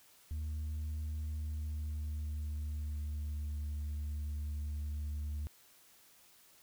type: tone with pitch glide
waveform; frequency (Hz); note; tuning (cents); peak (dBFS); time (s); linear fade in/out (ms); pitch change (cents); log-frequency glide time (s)
sine; 76.7 to 74.13; D#2 to D2; -24 to +17; -33; 0.31-5.47; 0; -59; 1.23-3.54
effects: tanh soft clip ceiling -35 dBFS + white hiss -63 dBFS RMS until 6.62 s